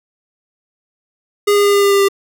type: tone with pitch steps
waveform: square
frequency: 410 / 407.6 / 405.3 / 403 / 400.6 / 398.3 / 396 Hz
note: G#4 / G#4 / G#4 / G4 / G4 / G4 / G4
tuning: -22 / -32 / -42 / +48 / +38 / +28 / +18 cents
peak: -10 dBFS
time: 1.47-2.086 s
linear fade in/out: 10 ms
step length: 88 ms
effects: none